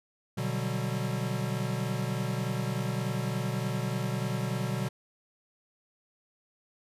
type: chord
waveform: square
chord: G major seventh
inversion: first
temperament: equal with one note detuned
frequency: 123.47 / 146.83 / 185 / 195.32 Hz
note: B2 / D3 / F#3 / G3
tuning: 0 / 0 / 0 / -6 cents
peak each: -33 / -36 / -37 / -38 dBFS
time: 0.37-4.89 s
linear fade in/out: 10 ms
effects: resampled to 32000 Hz